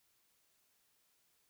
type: silence
effects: white hiss -75 dBFS RMS until 1.49 s